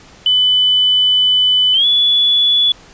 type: tone with pitch glide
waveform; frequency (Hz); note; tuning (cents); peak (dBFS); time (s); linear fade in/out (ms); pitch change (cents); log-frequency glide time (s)
sine; 3000 to 3426; F#7 to A7; +23 to -47; -9; 0.26-2.72; 2; +230; 1.73-1.86
effects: pink hiss -42 dBFS RMS until 2.93 s + resampled to 16000 Hz